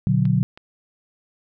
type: chord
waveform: sine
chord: B minor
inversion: none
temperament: equal with one note detuned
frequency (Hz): 121 / 146.83 / 185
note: B2 / D3 / F#3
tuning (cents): -35 / 0 / 0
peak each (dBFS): -20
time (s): 0.07-0.43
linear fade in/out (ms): 0
type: clicks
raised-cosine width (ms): 0.3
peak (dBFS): -25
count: 2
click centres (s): 0.254 / 0.575
effects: none